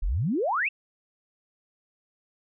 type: exponential sweep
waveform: sine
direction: up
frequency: 33.11 to 2794 Hz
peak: -23 dBFS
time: 0.02-0.69 s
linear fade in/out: 10 ms
effects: none